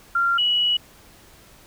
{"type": "tone pair in turn", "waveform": "sine", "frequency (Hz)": [1383, 2930], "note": ["F6", "F#7"], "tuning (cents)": [-17, -18], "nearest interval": "octave + minor second", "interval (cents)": 1299, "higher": "second", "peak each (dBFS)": -17, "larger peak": "neither", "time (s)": [[0.15, 0.38], [0.38, 0.77]], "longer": "second", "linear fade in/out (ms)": 5, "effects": ["pink hiss -50 dBFS RMS until 1.66 s"]}